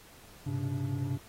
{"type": "tone cluster", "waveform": "triangle", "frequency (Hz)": [101.7, 124.7, 135.2, 288], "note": ["G#2", "B2", "C#3", "D4"], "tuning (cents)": [-36, 17, -43, -34], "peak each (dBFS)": [-34, -37, -31, -37], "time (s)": [0.46, 1.18], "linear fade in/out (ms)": 10, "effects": ["pink hiss -55 dBFS RMS until 1.28 s", "AAC 48 kbps"]}